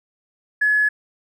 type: tone with tanh clipping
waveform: triangle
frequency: 1700 Hz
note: G#6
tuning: 40 cents sharp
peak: -14 dBFS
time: 0.61-0.89 s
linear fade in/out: 10 ms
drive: 2 dB
effects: none